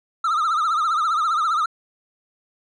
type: tone with vibrato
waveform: triangle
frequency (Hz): 1280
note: D#6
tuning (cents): +49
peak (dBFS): -16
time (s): 0.24-1.66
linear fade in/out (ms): 5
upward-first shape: triangle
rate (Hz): 15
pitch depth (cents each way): 140
effects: resampled to 22050 Hz